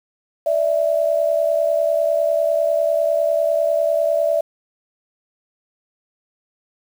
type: tone pair together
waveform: sine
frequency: 587 / 657 Hz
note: D5 / E5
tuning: -1 / -6 cents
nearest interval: major second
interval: 195 cents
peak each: -18 dBFS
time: 0.46-4.41 s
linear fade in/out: 5 ms
effects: 7-bit